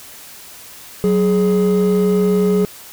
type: tone pair together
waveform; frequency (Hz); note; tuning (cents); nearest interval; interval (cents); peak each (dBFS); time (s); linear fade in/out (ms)
triangle; 186.4 / 418.5; F#3 / G#4; +13 / +13; octave + major second; 1400; -12; 1.04-2.65; 0
effects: tanh soft clip ceiling -5 dBFS + white hiss -38 dBFS RMS until 2.92 s